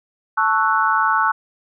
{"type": "chord", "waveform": "sine", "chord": "F# minor seventh", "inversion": "first", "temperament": "equal", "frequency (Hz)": [880, 1108.7, 1318.5, 1480], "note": ["A5", "C#6", "E6", "F#6"], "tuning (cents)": [0, 0, 0, 0], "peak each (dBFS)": -20, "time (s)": [0.37, 1.32], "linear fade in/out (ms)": 10, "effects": []}